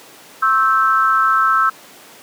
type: tone with amplitude modulation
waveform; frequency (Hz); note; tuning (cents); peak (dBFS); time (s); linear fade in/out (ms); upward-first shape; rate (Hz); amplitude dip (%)
sine; 1318.5; E6; 0; -7; 0.42-1.7; 10; sine; 235; 95
effects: pink hiss -41 dBFS RMS until 2.22 s + high-pass 300 Hz 12 dB/octave